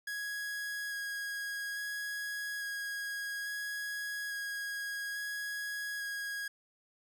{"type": "tone with vibrato", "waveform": "45% pulse", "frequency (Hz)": 1655, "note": "G#6", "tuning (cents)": -6, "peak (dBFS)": -36, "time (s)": [0.07, 6.48], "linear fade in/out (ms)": 5, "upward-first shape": "square", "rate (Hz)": 0.59, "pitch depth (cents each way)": 8, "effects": []}